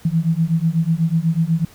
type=beating tone pair; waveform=sine; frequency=160 / 168.1 Hz; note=D#3 / E3; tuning=+49 / +34 cents; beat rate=8.1 Hz; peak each=-18 dBFS; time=0.05-1.65 s; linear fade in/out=5 ms; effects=pink hiss -47 dBFS RMS until 1.74 s